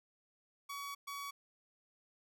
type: tone bursts at uneven times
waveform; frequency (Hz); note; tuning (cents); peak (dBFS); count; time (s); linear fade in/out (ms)
sawtooth; 1130; C#6; +33; -38; 2; 0.69-0.95 / 1.07-1.31; 10
effects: none